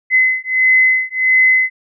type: beating tone pair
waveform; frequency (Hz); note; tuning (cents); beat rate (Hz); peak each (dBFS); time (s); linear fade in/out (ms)
sine; 2037 / 2038.5; C7 / C7; -47 / -46; 1.5; -13; 0.1-1.7; 50
effects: none